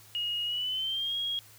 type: tone with pitch glide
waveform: sine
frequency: 2876 to 3285 Hz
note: F#7 to G#7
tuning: -50 to -20 cents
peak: -29 dBFS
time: 0.15-1.39 s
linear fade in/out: 0 ms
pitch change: +230 cents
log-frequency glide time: 0.45-1.16 s
effects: added 106 Hz sine -59 dBFS peak until 1.58 s + white hiss -55 dBFS RMS until 1.58 s